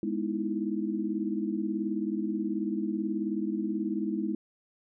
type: chord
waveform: sine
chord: E major seventh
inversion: first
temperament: equal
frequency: 207.7 / 246.9 / 311.1 / 329.6 Hz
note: G#3 / B3 / D#4 / E4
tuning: 0 / 0 / 0 / 0 cents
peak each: -32 / -37 / -34 / -33 dBFS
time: 0.03-4.35 s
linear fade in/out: 2 ms
effects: none